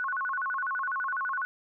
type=tone with vibrato; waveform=sine; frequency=1267 Hz; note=D#6; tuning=31 cents sharp; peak=-28 dBFS; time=0-1.45 s; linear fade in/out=0 ms; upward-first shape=square; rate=12 Hz; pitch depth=270 cents each way; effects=none